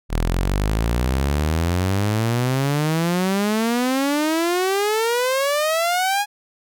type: exponential sweep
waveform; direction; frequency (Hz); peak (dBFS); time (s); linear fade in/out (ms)
sawtooth; up; 38.89 to 835; -14; 0.09-6.26; 50
effects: none